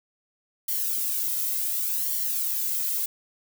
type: noise with flanger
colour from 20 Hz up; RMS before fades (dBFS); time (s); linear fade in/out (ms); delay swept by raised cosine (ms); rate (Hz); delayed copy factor
violet; -27; 0.68-3.06; 5; 0.78 to 1.78; 0.69; -0.65
effects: none